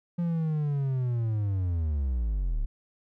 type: linear sweep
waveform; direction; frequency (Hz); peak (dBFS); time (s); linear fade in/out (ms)
triangle; down; 174.61 to 32.87; -23; 0.18-2.66; 10
effects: none